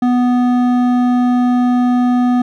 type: tone with hard clipping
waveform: sine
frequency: 246.9 Hz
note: B3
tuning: in tune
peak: -12 dBFS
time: 0.02-2.42 s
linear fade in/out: 5 ms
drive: 10 dB
effects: none